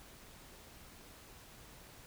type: silence
effects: pink hiss -56 dBFS RMS until 2.06 s